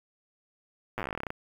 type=slowing click train; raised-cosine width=0.5 ms; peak=-18 dBFS; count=18; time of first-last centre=0.98-1.304 s; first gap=8 ms; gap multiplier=1.1; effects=8-bit